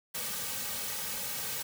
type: noise with comb filter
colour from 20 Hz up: white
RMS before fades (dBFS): -36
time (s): 0.14-1.63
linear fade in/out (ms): 10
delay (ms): 2.9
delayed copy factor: -0.95
effects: none